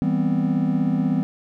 triangle chord, C major seventh, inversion first, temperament just, 163.52 / 196.22 / 245.3 / 261.6 Hz, E3 / G3 / B3 / C4, -14 / +2 / -12 / 0 cents, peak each -22 dBFS, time 0.02-1.23 s, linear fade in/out 0 ms, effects none

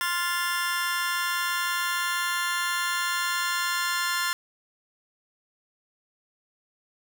sawtooth chord, F major, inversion second, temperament just, 1047.7 / 1396.9 / 1746.1 Hz, C6 / F6 / A6, +2 / 0 / -14 cents, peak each -26 dBFS, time 0.01-4.33 s, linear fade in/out 0 ms, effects none

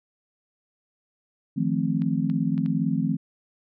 sine chord, F dominant seventh, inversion third, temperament just, 157.15 / 174.61 / 218.3 / 261.9 Hz, Eb3 / F3 / A3 / C4, +18 / 0 / -13 / +2 cents, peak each -27 dBFS, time 1.56-3.17 s, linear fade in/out 20 ms
clicks, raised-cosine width 0.3 ms, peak -29 dBFS, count 4, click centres 2.02 / 2.299 / 2.579 / 2.661 s
effects none

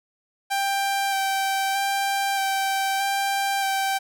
sawtooth tone with vibrato, 784 Hz, G5, in tune, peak -18 dBFS, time 0.5-3.99 s, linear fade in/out 20 ms, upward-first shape square, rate 0.8 Hz, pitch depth 12 cents each way, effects none

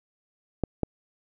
clicks, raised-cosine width 2 ms, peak -11 dBFS, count 2, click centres 0.637 / 0.833 s, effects none

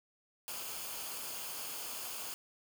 white noise with comb filter, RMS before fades -42 dBFS, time 0.48-2.34 s, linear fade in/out 0 ms, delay 0.52 ms, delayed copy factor -0.5, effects none

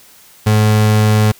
35% pulse tone, 107.2 Hz, A2, 45 cents flat, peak -7 dBFS, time 0.46-1.32 s, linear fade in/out 10 ms, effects white hiss -44 dBFS RMS until 1.39 s

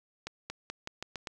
accelerating click train, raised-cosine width 0.2 ms, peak -20 dBFS, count 7, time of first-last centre 0.27-1.272 s, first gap 230 ms, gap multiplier 0.87, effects none

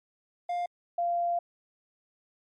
triangle / sine tone pair in turn, 703 / 692.5 Hz, F5 / F5, +11 / -15 cents, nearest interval unison, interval 26 cents, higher first, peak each -26 / -25 dBFS, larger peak second, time 0.49-0.66 / 0.98-1.39 s, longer second, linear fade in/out 5 ms, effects MP3 48 kbps

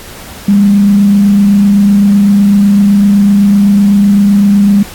sine tone with frequency modulation, 201.6 Hz, G3, 49 cents sharp, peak -3 dBFS, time 0.48-4.83 s, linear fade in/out 5 ms, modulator 27.9 Hz, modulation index 0.24, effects pink hiss -29 dBFS RMS until 4.94 s + AAC 64 kbps

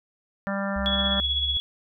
harmonic tone, 197.6 Hz, G3, 14 cents sharp, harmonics 1 / 3 / 4 / 5 / 6 / 7 / 8 / 9, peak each -28 / -31 / -38 / -39 / -38 / -35 / -40 / -36 dBFS, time 0.47-1.2 s, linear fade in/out 0 ms
sine tone with pitch glide, 65.41 to 68.98 Hz, C2 to C#2, 0 to -8 cents, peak -30 dBFS, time 0.76-1.57 s, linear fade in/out 0 ms, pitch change +92 cents, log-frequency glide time 0.95-1.29 s
sine tone with tremolo, 3366 Hz, G#7, 23 cents sharp, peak -21 dBFS, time 0.86-1.6 s, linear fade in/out 0 ms, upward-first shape sine, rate 16 Hz, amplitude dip 45%
effects none

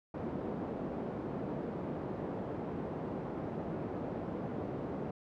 pink band-pass noise, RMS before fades -39 dBFS, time 0.14-5.11 s, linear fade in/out 5 ms, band 160 to 600 Hz, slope 12 dB/octave, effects none

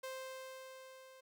sawtooth tone with level ramp, 523.3 Hz, C5, in tune, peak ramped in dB -38 to -53 dBFS, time 0.03-1.21 s, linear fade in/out 10 ms, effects none

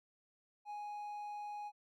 triangle tone, 830.6 Hz, G#5, in tune, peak -40 dBFS, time 0.65-1.72 s, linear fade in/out 50 ms, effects none

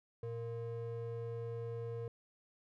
triangle ring-modulated tone, 290 Hz, D4, 22 cents flat, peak -34 dBFS, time 0.23-2.08 s, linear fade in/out 2 ms, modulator 175 Hz, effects none

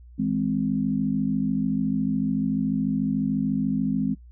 sine chord, E augmented, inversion none, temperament equal with one note detuned, 161.24 / 207.7 / 261.6 Hz, E3 / G#3 / B#3, -38 / 0 / 0 cents, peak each -29 / -25 / -25 dBFS, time 0.18-4.15 s, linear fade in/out 20 ms, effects noise-tail reverb RT60 0.1 s tail -19 dB re dry + added 60 Hz sine -44 dBFS peak until 4.31 s

